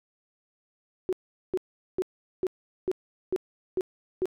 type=tone bursts; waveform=sine; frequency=370.5 Hz; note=F#4; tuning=2 cents sharp; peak=-23 dBFS; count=8; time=1.09-4.256 s; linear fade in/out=0 ms; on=37 ms; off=410 ms; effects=none